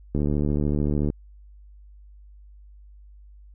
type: click train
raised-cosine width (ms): 3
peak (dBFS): -12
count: 71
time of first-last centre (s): 0.15-1.101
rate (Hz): 73.6
effects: added 50 Hz sine -45 dBFS peak until 3.54 s